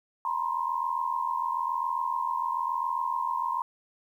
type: tone cluster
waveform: sine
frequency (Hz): 927 / 974 / 1055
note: A#5 / B5 / C6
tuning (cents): -10 / -24 / +14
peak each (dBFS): -33 / -31 / -30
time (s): 0.25-3.62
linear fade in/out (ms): 2
effects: 10-bit